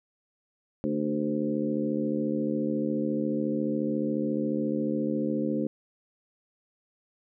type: harmonic tone with a mistuned harmonic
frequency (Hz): 74.2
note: D2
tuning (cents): +18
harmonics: 2 / 3 / 4 / 5 / 6 / 7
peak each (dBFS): -38 / -29 / -30 / -35 / -40 / -34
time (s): 0.84-5.67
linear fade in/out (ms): 0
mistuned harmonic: 5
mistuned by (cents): +25
effects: none